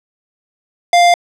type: tone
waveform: square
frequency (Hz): 698.5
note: F5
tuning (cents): 0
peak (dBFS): -7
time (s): 0.93-1.14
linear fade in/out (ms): 2
effects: low-pass 7000 Hz 12 dB/octave